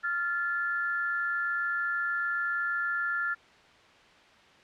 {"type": "tone pair together", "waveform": "sine", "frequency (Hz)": [1389.5, 1736], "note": ["F6", "A6"], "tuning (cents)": [-9, -24], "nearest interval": "major third", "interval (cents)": 385, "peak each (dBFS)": [-29, -31], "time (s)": [0.03, 3.35], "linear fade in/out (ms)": 20, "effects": ["white hiss -56 dBFS RMS until 4.63 s", "low-pass 3000 Hz 12 dB/octave"]}